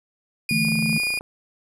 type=tone with tremolo; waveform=35% pulse; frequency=2443 Hz; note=D#7; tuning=32 cents flat; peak=-19 dBFS; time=0.49-1.19 s; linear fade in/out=2 ms; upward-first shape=sine; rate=2.4 Hz; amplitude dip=25%
type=chord; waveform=sine; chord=D suspended second; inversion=none; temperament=equal; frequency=146.83 / 164.81 / 220 Hz; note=D3 / E3 / A3; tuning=0 / 0 / 0 cents; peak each=-29 / -26 / -23 dBFS; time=0.51-0.98 s; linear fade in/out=2 ms
type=click train; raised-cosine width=1 ms; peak=-25 dBFS; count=17; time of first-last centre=0.65-1.209 s; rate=28.6 Hz
effects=resampled to 32000 Hz + 9-bit